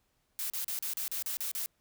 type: noise bursts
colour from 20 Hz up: blue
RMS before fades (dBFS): -35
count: 9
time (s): 0.39-1.66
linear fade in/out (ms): 0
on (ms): 110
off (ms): 35
effects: pink hiss -75 dBFS RMS until 1.8 s